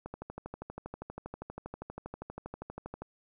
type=click train; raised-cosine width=1 ms; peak=-26 dBFS; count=38; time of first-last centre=0.06-3.02 s; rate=12.5 Hz; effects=none